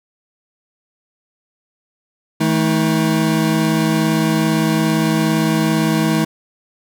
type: tone cluster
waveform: square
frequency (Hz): 160 / 217.6 / 317.6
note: D#3 / A3 / D#4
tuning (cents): +49 / -19 / +36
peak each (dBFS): -19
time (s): 2.4-6.25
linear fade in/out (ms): 10
effects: none